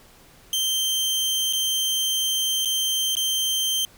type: tone with dropouts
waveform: sawtooth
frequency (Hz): 3136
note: G7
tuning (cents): 0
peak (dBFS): -18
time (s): 0.53-3.85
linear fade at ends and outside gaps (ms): 1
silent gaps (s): 1.527-1.533 / 2.649-2.656 / 3.153-3.168
effects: pink hiss -52 dBFS RMS until 3.97 s